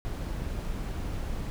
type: noise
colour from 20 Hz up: brown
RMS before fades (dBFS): -33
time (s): 0.05-1.5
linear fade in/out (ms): 0
effects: none